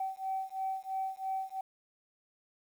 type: beating tone pair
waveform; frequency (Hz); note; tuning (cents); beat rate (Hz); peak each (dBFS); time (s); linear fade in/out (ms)
sine; 765 / 768; G5 / G5; -42 / -36; 3; -36 / -36; 0-1.61; 5
effects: tanh soft clip ceiling -26 dBFS + 10-bit